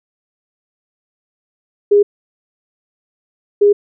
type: tone bursts at uneven times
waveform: sine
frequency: 409.4 Hz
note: G#4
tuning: 25 cents flat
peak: -6 dBFS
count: 2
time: 1.91-2.03 / 3.61-3.73 s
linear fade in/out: 10 ms
effects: none